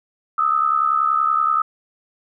sine tone pair together, 1237 / 1307.5 Hz, D#6 / E6, -10 / -15 cents, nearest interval minor second, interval 95 cents, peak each -18 / -18 dBFS, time 0.38-1.62 s, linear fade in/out 5 ms, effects none

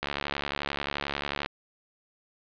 click train, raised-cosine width 0.3 ms, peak -13 dBFS, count 103, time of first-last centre 0.03-1.461 s, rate 71.3 Hz, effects resampled to 11025 Hz + 8-bit

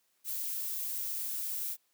violet noise, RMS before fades -36 dBFS, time 0.24-1.77 s, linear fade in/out 50 ms, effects white hiss -74 dBFS RMS until 1.93 s + high-pass 150 Hz 12 dB/octave

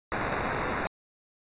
white noise with sample-and-hold, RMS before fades -30 dBFS, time 0.12-0.87 s, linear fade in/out 0 ms, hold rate 3150 Hz, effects resampled to 8000 Hz

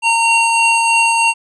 square tone pair together, 917.7 / 2750 Hz, A#5 / F7, -27 / -27 cents, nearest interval octave + perfect fifth, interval 1900 cents, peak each -14 dBFS, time 0.02-1.34 s, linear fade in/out 50 ms, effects resampled to 24000 Hz

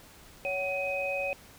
sine tone cluster, 559 / 749 / 2516 Hz, C#5 / F#5 / D#7, +14 / +21 / +19 cents, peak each -32 / -38 / -32 dBFS, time 0.45-1.33 s, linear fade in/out 0 ms, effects pink hiss -53 dBFS RMS until 1.58 s

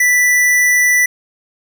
square tone, 1975.5 Hz, B6, in tune, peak -10 dBFS, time 0-1.06 s, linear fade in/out 5 ms, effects none

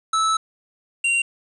square tone pair in turn, 1308 / 2761 Hz, E6 / F7, -14 / -20 cents, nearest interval octave + minor second, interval 1294 cents, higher second, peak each -18 dBFS, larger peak neither, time 0.13-0.37 / 1.04-1.22 s, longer first, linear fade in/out 5 ms, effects resampled to 24000 Hz + 8-bit

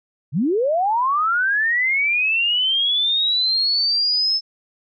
sine linear sweep, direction up, 116 to 5274 Hz, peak -16 dBFS, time 0.32-4.41 s, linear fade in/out 50 ms, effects none

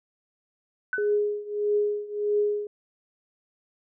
sine tone with exponential decay, 1503 Hz, F#6, 27 cents sharp, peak -22 dBFS, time 0.93-1.18 s, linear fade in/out 1 ms, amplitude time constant 53 ms
sine tone with tremolo, 415.3 Hz, G#4, in tune, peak -19 dBFS, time 0.98-2.67 s, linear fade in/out 2 ms, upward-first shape triangle, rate 1.6 Hz, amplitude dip 90%
effects none

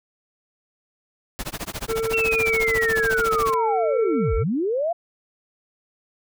pink noise with tremolo, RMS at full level -28 dBFS, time 1.39-3.54 s, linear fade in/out 0 ms, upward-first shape sine, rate 14 Hz, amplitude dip 100%
harmonic tone, 448.6 Hz, A4, 34 cents sharp, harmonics 1 / 3 / 5, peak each -22 / -34 / -41 dBFS, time 1.88-4.44 s, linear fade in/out 20 ms
sine linear two-way sweep, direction down then up, 2746 to 36.65 to 707 Hz, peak -20 dBFS, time 2.13-4.93 s, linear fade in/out 10 ms, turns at 4.35 s
effects none

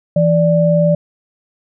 sine tone pair together, 165.95 / 587.3 Hz, E3 / D5, +12 / 0 cents, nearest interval octave + minor seventh, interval 2188 cents, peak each -12 dBFS, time 0.16-0.95 s, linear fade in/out 5 ms, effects none

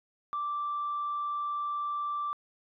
sine tone, 1172 Hz, D6, 4 cents flat, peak -29 dBFS, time 0.33-2.33 s, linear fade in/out 0 ms, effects tanh soft clip ceiling -26 dBFS

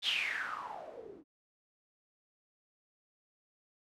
blue noise with low-pass filter sweep, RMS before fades -38 dBFS, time 0.02-1.24 s, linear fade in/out 50 ms, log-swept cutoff 3600 to 290 Hz, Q 8.9, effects none

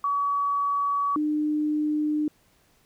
sine tone pair in turn, 1135 / 301.9 Hz, C#6 / D4, +41 / +48 cents, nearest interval octave + major seventh, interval 2293 cents, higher first, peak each -22 dBFS, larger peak neither, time 0.04-1.16 / 1.16-2.28 s, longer neither, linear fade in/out 2 ms, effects pink hiss -63 dBFS RMS until 2.85 s

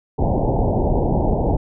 pink low-pass noise, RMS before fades -18 dBFS, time 0.18-1.57 s, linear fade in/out 10 ms, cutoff 900 Hz, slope 96 dB/octave, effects none

